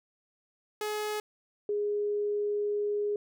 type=tone pair in turn; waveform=sawtooth / sine; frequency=423.1 / 413.7 Hz; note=G#4 / G#4; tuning=+32 / -7 cents; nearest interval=unison; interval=39 cents; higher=first; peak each=-27 dBFS; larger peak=neither; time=0.81-1.2 / 1.69-3.16 s; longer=second; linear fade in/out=2 ms; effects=none